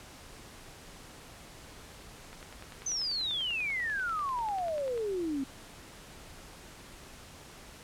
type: click train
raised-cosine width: 0.3 ms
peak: -30 dBFS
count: 28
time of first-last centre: 2.33-4.977 s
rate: 10.2 Hz
type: exponential sweep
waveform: sine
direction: down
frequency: 6272 to 261.6 Hz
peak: -30 dBFS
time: 2.86-5.44 s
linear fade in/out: 5 ms
effects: pink hiss -50 dBFS RMS until 7.83 s + low-pass 11000 Hz 12 dB/octave